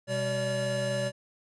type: tone cluster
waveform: square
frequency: 126 / 199.3 / 573 Hz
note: B2 / G3 / D5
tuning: +35 / +29 / -43 cents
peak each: -34 / -38 / -30 dBFS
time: 0.07-1.12 s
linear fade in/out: 50 ms
effects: resampled to 24000 Hz